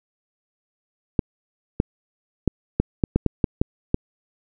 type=clicks; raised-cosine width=3 ms; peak=-4 dBFS; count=10; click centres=1.192 / 1.801 / 2.477 / 2.8 / 3.038 / 3.16 / 3.263 / 3.442 / 3.615 / 3.944 s; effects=none